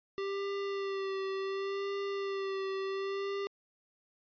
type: tone with vibrato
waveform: square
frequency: 392 Hz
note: G4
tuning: in tune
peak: -34 dBFS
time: 0.18-3.47 s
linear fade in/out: 0 ms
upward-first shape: sine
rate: 0.69 Hz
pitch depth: 26 cents each way
effects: resampled to 11025 Hz